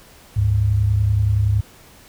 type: tone pair together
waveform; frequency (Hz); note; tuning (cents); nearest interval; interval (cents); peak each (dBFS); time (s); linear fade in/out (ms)
sine; 73.24 / 103.9; D2 / G#2; -4 / +1; tritone; 605; -21 / -15; 0.36-1.61; 10
effects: pink hiss -47 dBFS RMS until 2.08 s